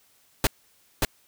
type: noise with echo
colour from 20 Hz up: pink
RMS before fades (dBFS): -20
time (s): 0.44-0.47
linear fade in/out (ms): 2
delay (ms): 580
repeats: 1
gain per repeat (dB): -2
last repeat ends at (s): 1.05
effects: white hiss -62 dBFS RMS until 1.27 s